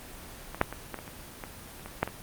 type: clicks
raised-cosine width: 0.5 ms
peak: -22 / -6 / -21 / -19 / -25 / -26 / -21 / -30 / -23 / -8 / -19 dBFS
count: 11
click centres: 0.546 / 0.614 / 0.726 / 0.943 / 0.989 / 1.078 / 1.438 / 1.796 / 1.86 / 2.03 / 2.076 s
effects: pink hiss -45 dBFS RMS until 2.22 s + Opus 24 kbps